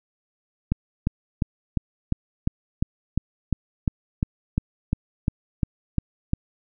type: click train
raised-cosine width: 5 ms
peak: -8 dBFS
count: 17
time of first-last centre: 0.72-6.334 s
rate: 2.85 Hz
effects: none